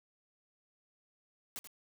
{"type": "noise with echo", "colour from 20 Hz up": "white", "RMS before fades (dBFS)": -42, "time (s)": [1.56, 1.59], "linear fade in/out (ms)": 0, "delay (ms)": 83, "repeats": 1, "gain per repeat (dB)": -9, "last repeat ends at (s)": 1.673, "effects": []}